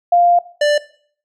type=tone pair in turn; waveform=sine / square; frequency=698.5 / 589.5 Hz; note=F5 / D5; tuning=0 / +6 cents; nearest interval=minor third; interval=294 cents; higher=first; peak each=-8 / -12 dBFS; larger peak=first; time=0.12-0.39 / 0.61-0.78 s; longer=first; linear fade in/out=5 ms; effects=noise-tail reverb RT60 0.5 s tail -18 dB re dry + low-pass 6000 Hz 12 dB/octave